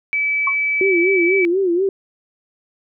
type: tone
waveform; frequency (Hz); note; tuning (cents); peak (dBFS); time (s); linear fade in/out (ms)
sine; 2300; D7; -37; -16; 0.13-1.45; 0
type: tone with exponential decay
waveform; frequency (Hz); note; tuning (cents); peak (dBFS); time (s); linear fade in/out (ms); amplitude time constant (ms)
sine; 1095; C#6; -22; -14; 0.47-0.56; 5; 18
type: tone with vibrato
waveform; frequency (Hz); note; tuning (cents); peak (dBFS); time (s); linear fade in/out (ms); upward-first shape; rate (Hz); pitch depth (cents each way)
sine; 365.1; F#4; -23; -14; 0.81-1.89; 2; sine; 4.1; 130
effects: none